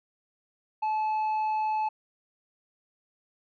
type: tone with tanh clipping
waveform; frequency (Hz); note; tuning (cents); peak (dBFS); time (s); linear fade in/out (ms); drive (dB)
sine; 864; A5; -32; -26; 0.82-1.89; 10; 4
effects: none